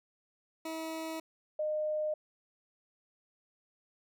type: tone pair in turn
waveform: 20% pulse / sine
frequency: 321.7 / 611.9 Hz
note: E4 / D#5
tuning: -42 / -29 cents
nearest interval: major seventh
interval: 1113 cents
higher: second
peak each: -32 / -30 dBFS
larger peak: second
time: 0.65-1.2 / 1.59-2.14 s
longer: neither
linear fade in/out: 5 ms
effects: none